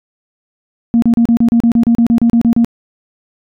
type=tone bursts; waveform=sine; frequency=233.1 Hz; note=A#3; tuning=in tune; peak=-5 dBFS; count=15; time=0.94-2.646 s; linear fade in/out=0 ms; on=82 ms; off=34 ms; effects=tanh soft clip ceiling -3 dBFS